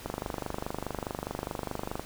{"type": "click train", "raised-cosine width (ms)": 1, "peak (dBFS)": -18, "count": 49, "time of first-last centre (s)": [0.06, 1.995], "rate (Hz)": 24.8, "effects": ["pink hiss -46 dBFS RMS until 2.05 s"]}